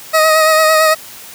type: tone with vibrato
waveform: 20% pulse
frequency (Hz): 630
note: D#5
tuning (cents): +21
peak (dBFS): -3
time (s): 0.13-0.95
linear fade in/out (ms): 20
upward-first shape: sine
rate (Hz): 8.9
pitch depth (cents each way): 27
effects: white hiss -34 dBFS RMS until 1.34 s + high-pass 60 Hz 12 dB/octave